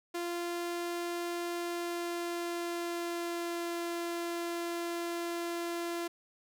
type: tone with pitch glide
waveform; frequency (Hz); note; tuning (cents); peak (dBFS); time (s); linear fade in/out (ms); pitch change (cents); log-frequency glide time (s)
sawtooth; 345.9 to 342.1; F4 to F4; -17 to -36; -30; 0.14-6.08; 10; -19; 1.51-3.78
effects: none